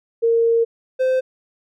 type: tone pair in turn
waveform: sine / triangle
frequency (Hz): 461 / 517.5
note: A#4 / C5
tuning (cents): -19 / -19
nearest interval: major second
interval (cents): 200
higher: second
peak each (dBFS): -13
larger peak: neither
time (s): 0.22-0.65 / 0.99-1.21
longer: first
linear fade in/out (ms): 20
effects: none